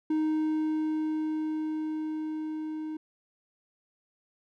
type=tone with level ramp; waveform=triangle; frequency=311.1 Hz; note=D#4; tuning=in tune; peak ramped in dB=-22 to -31 dBFS; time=0.1-2.97 s; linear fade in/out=5 ms; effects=none